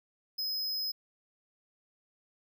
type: tone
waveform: square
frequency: 5080 Hz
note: D#8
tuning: 35 cents sharp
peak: -32 dBFS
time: 0.38-0.92 s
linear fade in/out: 10 ms
effects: none